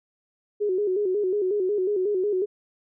sine tone with vibrato, 392 Hz, G4, in tune, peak -21 dBFS, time 0.6-2.46 s, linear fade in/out 20 ms, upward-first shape square, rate 5.5 Hz, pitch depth 99 cents each way, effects none

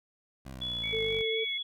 15% pulse exponential sweep, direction down, 68.1 to 46.25 Hz, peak -35 dBFS, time 0.45-1.23 s, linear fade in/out 10 ms
sine tone with pitch glide, 3410 to 3379 Hz, G#7 to G#7, +45 to +29 cents, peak -32 dBFS, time 0.61-1.63 s, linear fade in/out 10 ms, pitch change -16 cents, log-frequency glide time 0.95-1.05 s
sine tone with vibrato, 2217 Hz, C#7, in tune, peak -34 dBFS, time 0.83-1.58 s, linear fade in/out 10 ms, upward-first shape triangle, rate 3.8 Hz, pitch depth 41 cents each way
sine tone, 445.1 Hz, A4, 20 cents sharp, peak -30 dBFS, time 0.92-1.45 s, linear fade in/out 20 ms
effects none

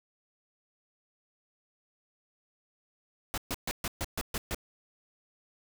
pink noise bursts, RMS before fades -33 dBFS, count 8, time 3.34-4.546 s, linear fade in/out 0 ms, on 37 ms, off 130 ms, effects none

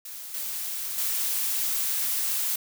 blue noise with level steps, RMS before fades -39 / -32 / -27 dBFS, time 0.05-2.56 s, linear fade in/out 5 ms, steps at 0.34 / 0.98 s, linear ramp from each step 2 ms, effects none

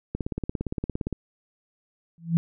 click train, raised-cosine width 3 ms, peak -15 dBFS, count 18, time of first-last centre 0.15-1.127 s, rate 17.4 Hz
sine tone with exponential growth, 166.9 Hz, E3, 22 cents sharp, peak -14 dBFS, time 2.18-2.37 s, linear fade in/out 0 ms, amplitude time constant 41 ms
effects none

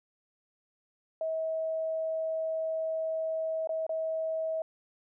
sine tone with dropouts, 642 Hz, E5, 46 cents flat, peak -29 dBFS, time 1.21-4.62 s, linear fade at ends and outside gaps 2 ms, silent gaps 3.673-3.692 / 3.866-3.893 s, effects none

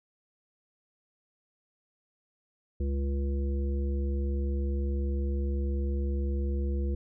harmonic tone, 69.3 Hz, C#2, in tune, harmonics 1 / 3 / 5 / 7, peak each -27 / -38 / -39 / -43 dBFS, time 2.8-6.95 s, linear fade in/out 5 ms, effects none

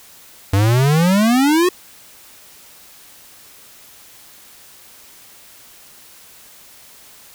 square exponential sweep, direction up, 95 to 372.4 Hz, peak -12 dBFS, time 0.53-1.69 s, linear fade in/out 5 ms, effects white hiss -44 dBFS RMS until 7.34 s

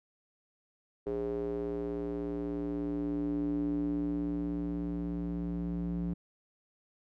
square tone with band-pass filter sweep, 58.27 Hz, A#1, in tune, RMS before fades -34 dBFS, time 1.06-6.14 s, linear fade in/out 10 ms, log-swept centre 410 to 210 Hz, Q 5, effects none

